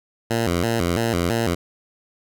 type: tone with vibrato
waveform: 10% pulse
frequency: 100 Hz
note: G2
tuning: 35 cents sharp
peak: -11 dBFS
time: 0.3-1.55 s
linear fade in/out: 10 ms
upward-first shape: square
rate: 3 Hz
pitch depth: 250 cents each way
effects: none